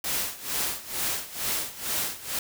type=noise with tremolo; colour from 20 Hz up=white; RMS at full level=-27 dBFS; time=0.04-2.39 s; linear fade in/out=2 ms; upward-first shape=sine; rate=2.2 Hz; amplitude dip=85%; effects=none